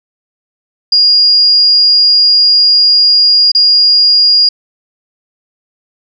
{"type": "tone with dropouts", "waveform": "sine", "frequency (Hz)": 4847, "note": "D#8", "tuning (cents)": -46, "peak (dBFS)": -4, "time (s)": [0.92, 4.49], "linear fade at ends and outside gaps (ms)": 5, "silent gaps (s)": [3.518, 3.549], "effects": []}